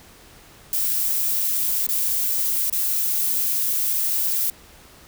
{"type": "noise with dropouts", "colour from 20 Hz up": "violet", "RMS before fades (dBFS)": -22, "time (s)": [0.73, 4.5], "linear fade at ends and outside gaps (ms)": 1, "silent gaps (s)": [[1.867, 1.889], [2.699, 2.726]], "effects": ["pink hiss -48 dBFS RMS until 5.07 s"]}